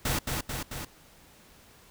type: noise with echo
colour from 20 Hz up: pink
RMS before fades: -28 dBFS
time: 0.05-0.19 s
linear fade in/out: 5 ms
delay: 220 ms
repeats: 3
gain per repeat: -3 dB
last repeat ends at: 0.85 s
effects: pink hiss -56 dBFS RMS until 1.9 s